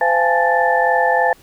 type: tone cluster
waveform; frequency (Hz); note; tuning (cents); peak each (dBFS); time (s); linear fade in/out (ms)
sine; 512 / 686 / 822 / 865 / 1765; C5 / F5 / G#5 / A5 / A6; -38 / -31 / -18 / -30 / +5; -19; 0.01-1.33; 2
effects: pink hiss -49 dBFS RMS until 1.42 s